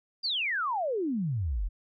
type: exponential sweep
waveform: sine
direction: down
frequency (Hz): 4900 to 38.89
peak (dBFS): -27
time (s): 0.23-1.69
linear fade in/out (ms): 20
effects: none